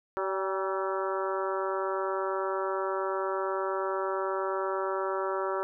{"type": "harmonic tone with a mistuned harmonic", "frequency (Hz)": 191.4, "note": "G3", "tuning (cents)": -41, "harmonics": [2, 3, 4, 5, 6, 7, 8, 9], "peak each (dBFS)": [-32, -34, -40, -36, -38, -36, -46, -48], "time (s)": [0.17, 5.63], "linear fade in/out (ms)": 0, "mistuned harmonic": 4, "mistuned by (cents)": 48, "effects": []}